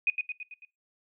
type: tone with echo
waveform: sine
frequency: 2489 Hz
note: D#7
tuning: in tune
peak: -21 dBFS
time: 0.07-0.1 s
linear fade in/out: 2 ms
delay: 110 ms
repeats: 5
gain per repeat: -5 dB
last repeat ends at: 0.65 s
effects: noise-tail reverb RT60 0.2 s tail -20 dB re dry